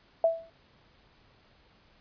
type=tone with exponential decay; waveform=sine; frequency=659.3 Hz; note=E5; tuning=in tune; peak=-17 dBFS; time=0.24-0.5 s; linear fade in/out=2 ms; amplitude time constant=56 ms; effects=pink hiss -62 dBFS RMS until 2 s + resampled to 11025 Hz